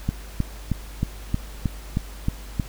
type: click train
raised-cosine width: 5 ms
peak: -9 dBFS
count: 9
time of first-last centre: 0.09-2.598 s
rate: 3.19 Hz
effects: added 50 Hz sine -36 dBFS peak until 2.68 s + pink hiss -44 dBFS RMS until 2.68 s